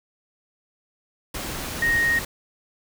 sine tone in noise, 1864.7 Hz, A#6, in tune, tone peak -18 dBFS, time 1.82-2.19 s, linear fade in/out 5 ms, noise pink, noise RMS -31 dBFS, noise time 1.34-2.25 s, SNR +10 dB, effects none

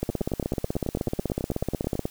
two click trains, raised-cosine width 2 ms, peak -12 / -15 dBFS, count 34 / 18, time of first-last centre 0.03-2.055 / 0.1-1.954 s, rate 16.3 / 9.17 Hz, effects white hiss -50 dBFS RMS until 2.1 s

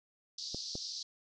pink band-pass noise, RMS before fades -42 dBFS, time 0.38-1.03 s, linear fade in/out 5 ms, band 4200 to 5600 Hz, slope 48 dB/octave
clicks, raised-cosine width 2 ms, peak -27 dBFS, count 2, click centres 0.546 / 0.754 s
effects none

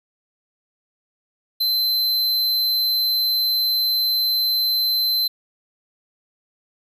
square tone, 4080 Hz, C8, 44 cents flat, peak -18 dBFS, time 1.6-5.28 s, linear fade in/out 10 ms, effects none

